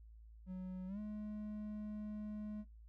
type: tone with pitch glide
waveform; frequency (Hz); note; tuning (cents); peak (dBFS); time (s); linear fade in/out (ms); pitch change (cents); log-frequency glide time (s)
triangle; 185 to 211.3; F#3 to G#3; 0 to +30; -40; 0.46-2.65; 50; +230; 0.87-0.99
effects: noise-tail reverb RT60 0.2 s tail -20 dB re dry + added 55 Hz sine -55 dBFS peak until 2.88 s